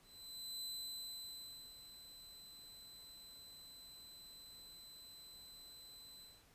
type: tone with ADSR envelope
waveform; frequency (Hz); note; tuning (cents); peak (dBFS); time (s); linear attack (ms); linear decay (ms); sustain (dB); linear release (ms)
sawtooth; 4027; B7; +33; -40; 0.02-6.45; 610; 1100; -12; 230
effects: pink hiss -68 dBFS RMS until 6.54 s + resampled to 32000 Hz